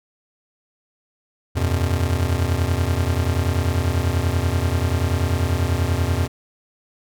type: chord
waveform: square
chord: E suspended second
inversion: none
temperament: just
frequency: 82.41 / 92.71 / 123.61 Hz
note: E2 / F#2 / B2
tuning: 0 / +4 / +2 cents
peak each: -22 / -23 / -26 dBFS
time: 1.55-6.28 s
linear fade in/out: 20 ms
effects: none

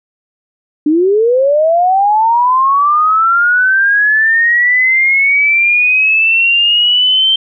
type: linear sweep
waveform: sine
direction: up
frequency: 289.9 to 3136 Hz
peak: -7 dBFS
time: 0.86-7.36 s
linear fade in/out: 5 ms
effects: none

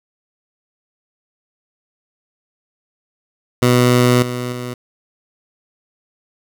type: tone with level steps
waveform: 15% pulse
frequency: 123.47 Hz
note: B2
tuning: in tune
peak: -4 / -15 / -18 dBFS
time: 3.62-4.74 s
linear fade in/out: 5 ms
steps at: 4.22 / 4.52 s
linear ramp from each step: 5 ms
effects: none

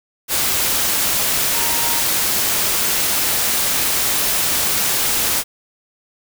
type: tone in noise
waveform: sine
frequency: 932.3 Hz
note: A#5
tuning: in tune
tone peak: -28 dBFS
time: 1.52-2.03 s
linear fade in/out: 50 ms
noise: white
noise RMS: -18 dBFS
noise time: 0.28-5.44 s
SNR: -13 dB
effects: none

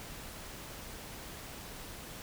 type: silence
effects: pink hiss -46 dBFS RMS until 2.22 s

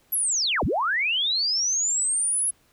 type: linear two-way sweep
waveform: sine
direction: down then up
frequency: 11840 to 30 to 10740 Hz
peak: -21 dBFS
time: 0.12-2.51 s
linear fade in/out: 10 ms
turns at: 0.64 s
effects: pink hiss -62 dBFS RMS until 2.72 s

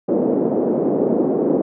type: band-pass noise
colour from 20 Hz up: white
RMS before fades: -18 dBFS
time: 0.08-1.62 s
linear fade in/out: 10 ms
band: 210 to 480 Hz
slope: 24 dB/octave
effects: none

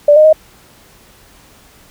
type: tone with pitch steps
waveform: sine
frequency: 586 / 615 / 626 Hz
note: D5 / D#5 / D#5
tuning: -4 / -20 / +10 cents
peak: -3 dBFS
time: 0.08-0.329 s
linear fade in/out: 5 ms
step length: 83 ms
effects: pink hiss -45 dBFS RMS until 1.9 s

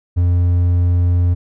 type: tone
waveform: triangle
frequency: 88 Hz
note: F2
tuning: 14 cents sharp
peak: -9 dBFS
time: 0.16-1.35 s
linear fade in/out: 20 ms
effects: none

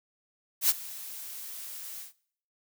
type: noise with ADSR envelope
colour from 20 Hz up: blue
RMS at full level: -21 dBFS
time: 0.61-2.13 s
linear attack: 85 ms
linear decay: 30 ms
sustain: -20 dB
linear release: 130 ms
effects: noise-tail reverb RT60 0.6 s tail -21 dB re dry

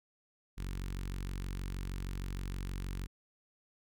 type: tone with notch filter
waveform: sawtooth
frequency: 46.39 Hz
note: F#1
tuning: 5 cents sharp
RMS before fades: -39 dBFS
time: 0.57-3.07 s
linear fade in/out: 20 ms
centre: 640 Hz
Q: 0.64
effects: none

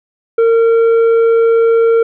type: tone with tanh clipping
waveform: sine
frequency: 457.8 Hz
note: A#4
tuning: 31 cents flat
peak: -8 dBFS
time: 0.38-2.03 s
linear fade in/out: 5 ms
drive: 6 dB
effects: none

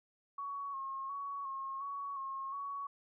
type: tone with vibrato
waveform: sine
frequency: 1100 Hz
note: C#6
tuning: 14 cents flat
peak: -38 dBFS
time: 0.38-2.87 s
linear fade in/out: 5 ms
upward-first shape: square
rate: 1.4 Hz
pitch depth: 32 cents each way
effects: none

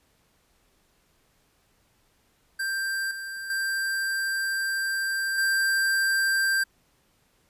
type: tone with level steps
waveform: square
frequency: 1578 Hz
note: G6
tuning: 11 cents sharp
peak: -27 / -34 / -26 / -22 dBFS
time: 2.59-6.64 s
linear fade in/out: 10 ms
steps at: 3.11 / 3.5 / 5.38 s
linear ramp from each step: 2 ms
effects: pink hiss -66 dBFS RMS until 7.49 s + resampled to 32000 Hz

